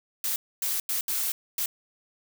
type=noise bursts at uneven times; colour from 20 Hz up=blue; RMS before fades=-28 dBFS; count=5; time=0.24-0.36 / 0.62-0.8 / 0.89-1.01 / 1.08-1.32 / 1.58-1.66 s; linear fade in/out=2 ms; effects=none